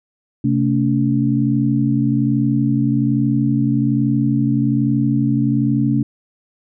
sine tone cluster, 130.7 / 223 / 284.2 Hz, C3 / A3 / C#4, -1 / +23 / +43 cents, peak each -18 dBFS, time 0.44-6.03 s, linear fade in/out 5 ms, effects none

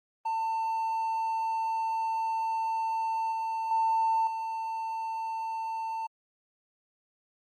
triangle tone with level steps, 896 Hz, A5, 31 cents sharp, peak -25 / -27 / -20 / -29 dBFS, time 0.25-6.07 s, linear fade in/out 10 ms, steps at 3.32 / 3.71 / 4.27 s, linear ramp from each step 2 ms, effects tanh soft clip ceiling -20 dBFS + Opus 32 kbps

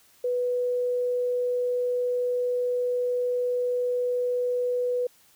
sine tone, 493.3 Hz, B4, 2 cents flat, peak -23 dBFS, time 0.24-5.07 s, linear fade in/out 5 ms, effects white hiss -59 dBFS RMS until 5.35 s

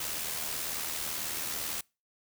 white noise with amplitude modulation, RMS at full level -33 dBFS, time 0-1.81 s, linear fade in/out 5 ms, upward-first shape sine, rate 78.2 Hz, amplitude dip 45%, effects noise-tail reverb RT60 0.3 s tail -26 dB re dry

